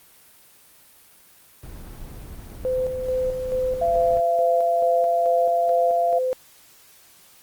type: noise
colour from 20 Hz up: brown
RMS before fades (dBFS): -37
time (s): 1.63-4.2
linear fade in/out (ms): 2
type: tone with tremolo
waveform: sine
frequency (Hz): 512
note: C5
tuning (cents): -38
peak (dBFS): -20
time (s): 2.65-6.33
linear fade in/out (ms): 0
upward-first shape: square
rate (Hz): 2.3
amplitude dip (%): 45
type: tone with pitch glide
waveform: sine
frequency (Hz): 680 to 686.3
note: F5 to F5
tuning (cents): -46 to -30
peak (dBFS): -18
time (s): 3.81-6.19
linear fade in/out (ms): 10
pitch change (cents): +16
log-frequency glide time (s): 4.42-6.02
effects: white hiss -52 dBFS RMS until 7.42 s + Opus 32 kbps